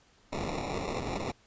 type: noise with sample-and-hold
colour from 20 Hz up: white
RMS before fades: -34 dBFS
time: 0.32-1.32 s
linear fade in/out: 10 ms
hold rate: 1575 Hz
effects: pink hiss -63 dBFS RMS until 1.46 s + resampled to 16000 Hz